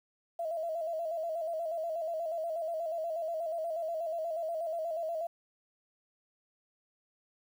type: tone with vibrato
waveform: sine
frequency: 655 Hz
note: E5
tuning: 11 cents flat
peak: -32 dBFS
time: 0.39-5.27 s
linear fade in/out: 5 ms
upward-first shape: square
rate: 8.3 Hz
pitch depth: 61 cents each way
effects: 10-bit